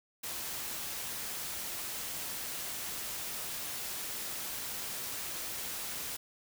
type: noise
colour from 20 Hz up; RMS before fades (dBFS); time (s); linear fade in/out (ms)
white; -39; 0.23-6.17; 10
effects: none